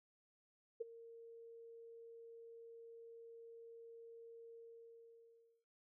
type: tone with ADSR envelope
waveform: sine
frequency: 460.9 Hz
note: A#4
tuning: 20 cents flat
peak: -37 dBFS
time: 0.8-5.65 s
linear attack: 12 ms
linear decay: 18 ms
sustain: -17 dB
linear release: 1100 ms
effects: none